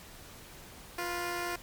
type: tone pair together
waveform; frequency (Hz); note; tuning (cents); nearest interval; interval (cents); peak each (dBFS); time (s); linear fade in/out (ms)
10% pulse; 349.9 / 488.4; F4 / B4; +3 / -19; tritone; 578; -25 / -35; 0.98-1.56; 5
effects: pink hiss -50 dBFS RMS until 1.62 s + MP3 96 kbps